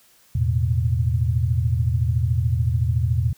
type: chord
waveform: sine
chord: E suspended fourth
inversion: none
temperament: just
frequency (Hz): 82.41 / 109.88 / 123.61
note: E2 / A2 / B2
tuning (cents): 0 / -2 / +2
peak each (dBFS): -22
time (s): 0.35-3.33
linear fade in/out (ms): 5
effects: white hiss -56 dBFS RMS until 3.37 s